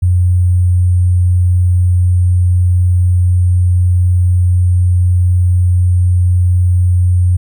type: tone with sample-and-hold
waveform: sine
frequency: 89.6 Hz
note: F2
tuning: 45 cents sharp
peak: -7 dBFS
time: 0.02-7.37 s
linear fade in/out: 10 ms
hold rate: 8820 Hz
effects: none